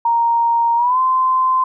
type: tone with pitch glide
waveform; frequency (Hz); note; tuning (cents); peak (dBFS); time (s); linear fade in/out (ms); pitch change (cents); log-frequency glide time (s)
sine; 932.3 to 1034.5; A#5 to C6; 0 to -20; -12; 0.05-1.64; 5; +180; 0.76-0.99
effects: none